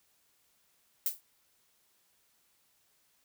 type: noise with exponential decay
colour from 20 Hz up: violet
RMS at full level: -26 dBFS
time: 1.06-1.21 s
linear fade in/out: 2 ms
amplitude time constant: 31 ms
effects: white hiss -71 dBFS RMS until 3.24 s